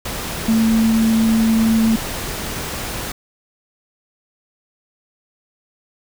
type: tone in noise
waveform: sine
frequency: 224 Hz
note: A3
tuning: 31 cents sharp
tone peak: -12 dBFS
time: 0.48-1.96 s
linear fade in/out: 5 ms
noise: pink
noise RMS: -26 dBFS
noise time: 0.05-3.12 s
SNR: +11 dB
effects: none